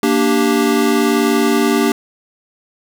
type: chord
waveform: square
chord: G minor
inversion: first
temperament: equal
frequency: 233.1 / 293.7 / 392 Hz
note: Bb3 / D4 / G4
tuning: 0 / 0 / 0 cents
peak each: -17 dBFS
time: 0.03-1.92 s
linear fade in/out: 2 ms
effects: none